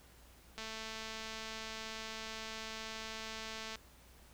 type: click train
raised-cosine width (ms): 0.2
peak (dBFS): -27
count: 703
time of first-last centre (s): 0.58-3.756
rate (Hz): 221
effects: added 60 Hz sine -61 dBFS peak until 4.33 s + pink hiss -62 dBFS RMS until 4.33 s